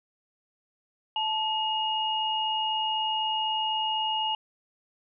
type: tone pair together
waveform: sine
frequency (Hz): 876 / 2866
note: A5 / F7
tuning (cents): -8 / +44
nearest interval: octave + major sixth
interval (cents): 2052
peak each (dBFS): -28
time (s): 1.16-4.35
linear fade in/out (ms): 2
effects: none